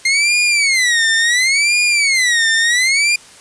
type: tone with vibrato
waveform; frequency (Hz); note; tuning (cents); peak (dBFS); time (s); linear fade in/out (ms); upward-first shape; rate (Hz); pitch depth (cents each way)
sawtooth; 2093; C7; 0; -8; 0.05-3.16; 5; sine; 0.71; 260
effects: white hiss -41 dBFS RMS until 3.4 s + resampled to 22050 Hz